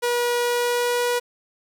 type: tone with pitch glide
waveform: sawtooth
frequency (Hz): 482.2 to 485.3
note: B4 to B4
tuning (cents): -41 to -30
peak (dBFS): -16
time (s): 0.02-1.2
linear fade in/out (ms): 20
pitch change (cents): +11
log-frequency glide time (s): 0.41-1.07
effects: 9-bit